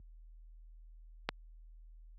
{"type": "click", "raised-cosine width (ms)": 0.3, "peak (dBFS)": -15, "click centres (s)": 1.29, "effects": ["added 40 Hz sine -36 dBFS peak until 2.18 s", "high-pass 100 Hz 12 dB/octave"]}